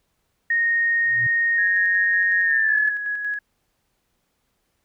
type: tone with pitch glide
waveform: sine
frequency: 1857 to 1712.7 Hz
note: A#6 to A6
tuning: -7 to -47 cents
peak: -17 dBFS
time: 0.5-2.9 s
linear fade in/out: 5 ms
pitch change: -140 cents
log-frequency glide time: 2.42-2.78 s
type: tone with exponential growth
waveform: sine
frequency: 120 Hz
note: B2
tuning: 49 cents flat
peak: -26 dBFS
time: 0.97-1.27 s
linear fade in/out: 5 ms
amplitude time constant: 64 ms
type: tone with tremolo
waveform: sine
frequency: 1673 Hz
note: G#6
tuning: 12 cents sharp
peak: -22 dBFS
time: 1.58-3.39 s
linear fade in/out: 5 ms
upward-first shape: square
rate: 5.4 Hz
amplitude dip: 35%
effects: pink hiss -71 dBFS RMS until 4.84 s